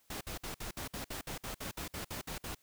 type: noise bursts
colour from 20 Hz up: pink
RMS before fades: -41 dBFS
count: 15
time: 0.1-2.548 s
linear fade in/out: 5 ms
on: 110 ms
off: 57 ms
effects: white hiss -70 dBFS RMS until 2.62 s